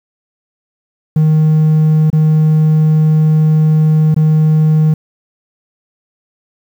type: tone with dropouts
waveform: triangle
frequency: 155.56 Hz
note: D#3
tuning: in tune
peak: -4 dBFS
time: 1.16-4.94 s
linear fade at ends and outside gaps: 5 ms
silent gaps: 2.102-2.129 / 4.144-4.163 s
effects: tanh soft clip ceiling 0 dBFS + 7-bit